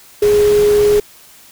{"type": "tone in noise", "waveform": "sine", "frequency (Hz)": 415.3, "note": "G#4", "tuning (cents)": 0, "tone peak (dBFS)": -8, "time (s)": [0.22, 1], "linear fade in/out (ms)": 5, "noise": "pink", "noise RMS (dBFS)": -25, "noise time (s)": [0.22, 1], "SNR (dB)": 14, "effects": ["white hiss -43 dBFS RMS until 1.51 s"]}